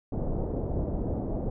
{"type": "low-pass noise", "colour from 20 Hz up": "pink", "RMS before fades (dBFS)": -30, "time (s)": [0.12, 1.5], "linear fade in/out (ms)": 5, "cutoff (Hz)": 630, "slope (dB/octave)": 24, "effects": []}